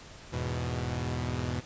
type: chord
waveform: sawtooth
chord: E major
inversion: none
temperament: equal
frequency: 82.41 / 103.83 / 123.47 Hz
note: E2 / G#2 / B2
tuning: 0 / 0 / 0 cents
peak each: -31 / -34 / -29 dBFS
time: 0.32-1.61 s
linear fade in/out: 20 ms
effects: pink hiss -49 dBFS RMS until 1.65 s + resampled to 16000 Hz